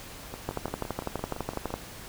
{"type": "two click trains", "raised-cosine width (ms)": 1, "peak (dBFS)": [-22, -15], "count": [9, 16], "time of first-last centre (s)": [[0.34, 1.705], [0.49, 1.74]], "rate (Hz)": [5.86, 12], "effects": ["pink hiss -44 dBFS RMS until 2.08 s"]}